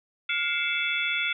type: tone cluster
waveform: sine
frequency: 1413 / 2107 / 2261 / 2641 / 3430 Hz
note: F6 / C7 / C#7 / E7 / A7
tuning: +20 / +12 / +34 / +3 / -45 cents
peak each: -31 dBFS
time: 0.29-1.33 s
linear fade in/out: 5 ms
effects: none